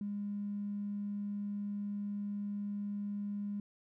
triangle tone with tanh clipping, 204 Hz, G#3, 31 cents flat, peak -35 dBFS, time 0.01-3.6 s, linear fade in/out 2 ms, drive 2 dB, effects none

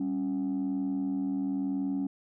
sine tone pair together, 196 / 276.9 Hz, G3 / C#4, 0 / -2 cents, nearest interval tritone, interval 598 cents, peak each -32 / -27 dBFS, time 0-2.07 s, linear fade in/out 5 ms, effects tanh soft clip ceiling -25 dBFS

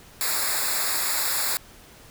white noise with comb filter, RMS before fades -25 dBFS, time 0.21-1.57 s, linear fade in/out 0 ms, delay 0.33 ms, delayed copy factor -0.95, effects pink hiss -49 dBFS RMS until 2.1 s

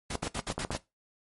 pink noise bursts, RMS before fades -35 dBFS, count 6, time 0.1-0.771 s, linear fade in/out 5 ms, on 61 ms, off 61 ms
clicks, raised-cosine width 1 ms, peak -18 dBFS, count 9, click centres 0.154 / 0.231 / 0.27 / 0.392 / 0.502 / 0.58 / 0.649 / 0.706 / 0.75 s
effects noise-tail reverb RT60 0.2 s tail -17 dB re dry + MP3 48 kbps

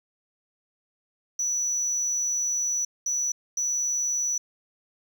sine tone bursts at uneven times, 5920 Hz, F#8, in tune, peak -21 dBFS, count 3, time 1.39-2.85 / 3.06-3.32 / 3.57-4.38 s, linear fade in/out 5 ms, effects tanh soft clip ceiling -23 dBFS + 9-bit

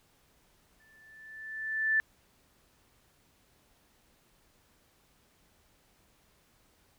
sine tone with exponential growth, 1760 Hz, A6, in tune, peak -22 dBFS, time 0.8-2 s, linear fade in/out 0 ms, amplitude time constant 260 ms, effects pink hiss -67 dBFS RMS until 6.98 s

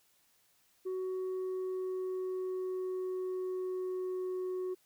sine tone with pitch glide, 373.1 to 368.6 Hz, F#4 to F#4, +14 to -7 cents, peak -31 dBFS, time 0.85-4.75 s, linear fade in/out 20 ms, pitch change -21 cents, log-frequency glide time 1.3-4.5 s, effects tanh soft clip ceiling -33 dBFS + white hiss -70 dBFS RMS until 4.85 s

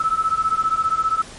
sine beating tone pair, 1300 / 1315 Hz, E6 / E6, -24 / -5 cents, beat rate 15 Hz, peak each -20 dBFS, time 0-1.22 s, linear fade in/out 5 ms, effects pink hiss -39 dBFS RMS until 1.38 s + MP3 48 kbps

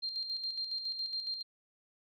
sine tone with tremolo, 4186 Hz, C8, in tune, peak -33 dBFS, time 0.02-1.43 s, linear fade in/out 20 ms, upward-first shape square, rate 7.2 Hz, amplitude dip 50%, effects none

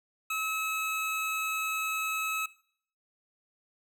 square tone pair together, 1290 / 2580 Hz, E6 / E7, -38 / -38 cents, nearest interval octave, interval 1200 cents, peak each -34 / -33 dBFS, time 0.3-2.46 s, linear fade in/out 5 ms, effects noise-tail reverb RT60 0.6 s tail -20 dB re dry

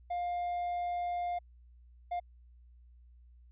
triangle tone bursts at uneven times, 705 Hz, F5, 16 cents sharp, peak -30 dBFS, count 2, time 0.1-1.39 / 2.11-2.2 s, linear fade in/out 10 ms, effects added 60 Hz sine -55 dBFS peak until 3.51 s + resampled to 8000 Hz

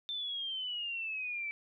sine exponential sweep, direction down, 3580 to 2300 Hz, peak -35 dBFS, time 0.09-1.51 s, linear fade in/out 0 ms, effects none

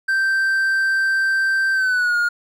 triangle tone with pitch glide, 1564 to 1425.9 Hz, G6 to F6, -4 to +36 cents, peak -14 dBFS, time 0.08-2.29 s, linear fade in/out 10 ms, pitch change -160 cents, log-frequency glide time 1.73-2.17 s, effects none

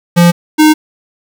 square tone pair in turn, 172.9 / 308.1 Hz, F3 / D#4, -17 / -17 cents, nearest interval minor seventh, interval 1000 cents, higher second, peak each -4 dBFS, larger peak neither, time 0.16-0.32 / 0.58-0.74 s, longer neither, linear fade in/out 20 ms, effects 7-bit

